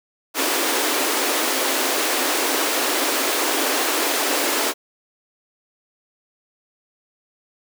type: high-pass noise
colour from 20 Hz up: pink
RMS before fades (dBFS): -21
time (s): 0.34-4.74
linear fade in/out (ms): 50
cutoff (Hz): 260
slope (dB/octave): 96
effects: none